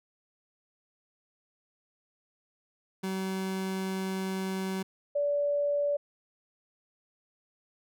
30% pulse / sine tone pair in turn, 190 / 577.5 Hz, F#3 / D5, +46 / -29 cents, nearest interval octave + perfect fifth, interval 1925 cents, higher second, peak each -28 / -25 dBFS, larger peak second, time 3.03-4.83 / 5.15-5.97 s, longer first, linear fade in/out 10 ms, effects none

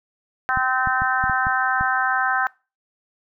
harmonic tone, 258 Hz, C4, 24 cents flat, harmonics 3 / 4 / 5 / 6 / 7, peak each -24 / -27 / -25 / -22 / -30 dBFS, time 0.49-2.47 s, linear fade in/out 0 ms
clicks, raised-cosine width 5 ms, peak -18 dBFS, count 7, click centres 0.573 / 0.873 / 1.02 / 1.24 / 1.297 / 1.469 / 1.81 s
effects noise-tail reverb RT60 0.3 s tail -22 dB re dry

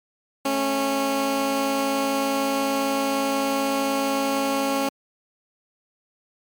15% pulse tone pair together, 218.5 / 274.4 Hz, A3 / C#4, -12 / -17 cents, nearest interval major third, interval 395 cents, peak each -25 / -15 dBFS, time 0.45-4.89 s, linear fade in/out 5 ms, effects MP3 96 kbps

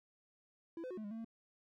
triangle tone with pitch steps, 333 / 509 / 365.9 / 216.2 / 204.1 / 224.3 / 227 Hz, E4 / C5 / F#4 / A3 / G#3 / A3 / A#3, +18 / -48 / -19 / -30 / -30 / +34 / -46 cents, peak -40 dBFS, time 0.77-1.246 s, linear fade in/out 2 ms, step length 68 ms, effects none

